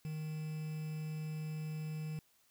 triangle tone with quantisation, 155.4 Hz, D#3, 2 cents flat, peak -36 dBFS, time 0.05-2.19 s, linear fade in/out 0 ms, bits 9, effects white hiss -71 dBFS RMS until 2.5 s

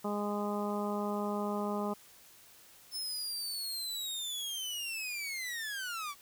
harmonic tone, 206.1 Hz, G#3, 13 cents flat, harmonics 1 / 2 / 3 / 4 / 5 / 6, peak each -35 / -38 / -40 / -41 / -42 / -43 dBFS, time 0.04-1.94 s, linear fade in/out 10 ms
sawtooth linear sweep, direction down, 5280 to 1108.7 Hz, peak -33 dBFS, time 2.91-6.15 s, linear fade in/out 50 ms
effects white hiss -58 dBFS RMS until 6.21 s

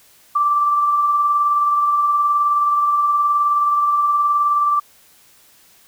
sine tone with tremolo, 1171 Hz, D6, 5 cents flat, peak -12 dBFS, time 0.35-4.8 s, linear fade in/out 10 ms, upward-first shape sine, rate 19 Hz, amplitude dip 30%, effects white hiss -51 dBFS RMS until 5.87 s

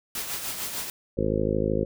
white noise with tremolo, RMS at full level -30 dBFS, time 0.15-0.9 s, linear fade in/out 2 ms, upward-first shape triangle, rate 6.7 Hz, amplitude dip 55%
harmonic tone, 53 Hz, G#1, 36 cents sharp, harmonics 1 / 2 / 3 / 4 / 5 / 6 / 7 / 8 / 9 / 10, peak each -33 / -32 / -32 / -31 / -33 / -33 / -30 / -33 / -30 / -31 dBFS, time 1.17-1.85 s, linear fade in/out 10 ms
effects none

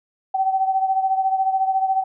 sine beating tone pair, 764 / 778 Hz, G5 / G5, -45 / -13 cents, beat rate 14 Hz, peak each -18 / -24 dBFS, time 0.34-2.04 s, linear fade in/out 10 ms, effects none

